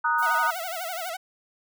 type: chord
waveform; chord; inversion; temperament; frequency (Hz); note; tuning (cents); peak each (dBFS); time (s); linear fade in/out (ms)
sine; D# minor; second; equal; 932.3 / 1244.5 / 1480; A#5 / D#6 / F#6; 0 / 0 / 0; -25; 0.04-0.51; 10
type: noise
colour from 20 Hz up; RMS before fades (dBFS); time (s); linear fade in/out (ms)
violet; -40; 0.18-1.1; 10
type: tone with vibrato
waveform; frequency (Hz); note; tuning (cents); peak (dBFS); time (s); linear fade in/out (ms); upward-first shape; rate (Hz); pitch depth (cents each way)
sawtooth; 698.5; F5; 0; -27; 0.22-1.17; 10; sine; 12; 140
effects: none